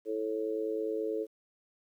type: harmonic tone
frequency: 109.4 Hz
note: A2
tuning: 9 cents flat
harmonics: 3 / 4 / 5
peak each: -37 / -32 / -39 dBFS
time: 0.05-1.27 s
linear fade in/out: 50 ms
effects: 11-bit